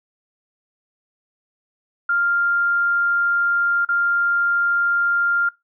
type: tone with dropouts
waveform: sine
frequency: 1396.9 Hz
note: F6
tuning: in tune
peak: -16 dBFS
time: 2.09-5.49 s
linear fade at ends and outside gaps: 5 ms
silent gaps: 3.85-3.888 s
effects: noise-tail reverb RT60 0.2 s tail -22 dB re dry